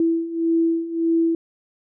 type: beating tone pair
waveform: sine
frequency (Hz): 329.6 / 331.3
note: E4 / E4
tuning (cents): 0 / +9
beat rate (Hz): 1.7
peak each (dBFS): -23 / -19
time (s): 0-1.35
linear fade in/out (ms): 2
effects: none